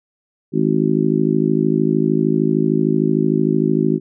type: harmonic tone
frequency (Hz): 53.2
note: G#1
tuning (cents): +42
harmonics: 3 / 4 / 5 / 6 / 7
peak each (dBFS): -20 / -20 / -20 / -20 / -20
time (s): 0.52-4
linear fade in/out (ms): 50
effects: none